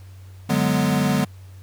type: chord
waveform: square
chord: G# half-diminished seventh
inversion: second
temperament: equal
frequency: 146.83 / 185 / 207.7 / 246.9 Hz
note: D3 / F#3 / G#3 / B3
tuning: 0 / 0 / 0 / 0 cents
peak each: -24 dBFS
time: 0.49-1.25 s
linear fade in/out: 10 ms
effects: added 94 Hz sine -39 dBFS peak until 1.62 s + pink hiss -55 dBFS RMS until 1.62 s